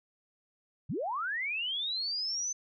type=linear sweep; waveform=sine; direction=up; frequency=92.8 to 6200 Hz; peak=-31 dBFS; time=0.89-2.53 s; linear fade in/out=10 ms; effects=none